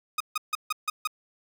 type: tone bursts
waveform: sawtooth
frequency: 1244.5 Hz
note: D#6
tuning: in tune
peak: -21 dBFS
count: 6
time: 0.18-1.074 s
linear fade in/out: 5 ms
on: 24 ms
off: 150 ms
effects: none